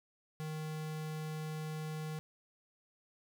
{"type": "tone", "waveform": "square", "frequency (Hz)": 155.56, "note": "D#3", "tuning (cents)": 0, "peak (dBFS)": -39, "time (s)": [0.4, 2.19], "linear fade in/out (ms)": 0, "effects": []}